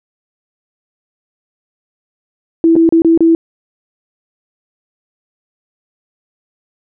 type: tone with dropouts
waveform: sine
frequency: 329.6 Hz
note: E4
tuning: in tune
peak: -5 dBFS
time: 2.64-3.35 s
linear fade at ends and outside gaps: 1 ms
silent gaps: 2.755-2.763 / 2.891-2.924 / 3.02-3.047 / 3.176-3.206 s
effects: none